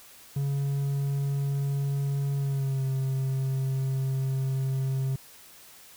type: tone with pitch glide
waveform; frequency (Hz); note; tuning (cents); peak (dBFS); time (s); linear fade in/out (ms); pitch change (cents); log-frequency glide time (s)
triangle; 139.6 to 133.37; C#3 to C3; +13 to +34; -23; 0.36-5.16; 5; -79; 2.38-2.84
effects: white hiss -51 dBFS RMS until 5.96 s